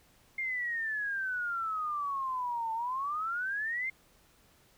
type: exponential two-way sweep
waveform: sine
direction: down then up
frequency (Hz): 2132 to 887 to 2132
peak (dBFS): -31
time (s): 0.38-3.9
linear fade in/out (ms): 5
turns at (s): 2.73
effects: pink hiss -64 dBFS RMS until 4.77 s